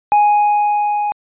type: tone with level ramp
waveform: triangle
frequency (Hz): 830.6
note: G#5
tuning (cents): 0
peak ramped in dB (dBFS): -6 to -14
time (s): 0.12-1.12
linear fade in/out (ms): 0
effects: resampled to 8000 Hz